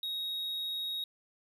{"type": "tone", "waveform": "triangle", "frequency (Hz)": 3773, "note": "A#7", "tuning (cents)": 20, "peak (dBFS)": -32, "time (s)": [0.03, 1.04], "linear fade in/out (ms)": 2, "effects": []}